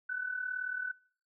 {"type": "tone with amplitude modulation", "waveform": "sine", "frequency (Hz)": 1500, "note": "F#6", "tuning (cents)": 23, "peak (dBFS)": -30, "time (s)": [0.09, 0.92], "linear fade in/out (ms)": 10, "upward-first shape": "sine", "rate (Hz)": 38.3, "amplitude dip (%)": 65, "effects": ["noise-tail reverb RT60 0.5 s tail -24 dB re dry"]}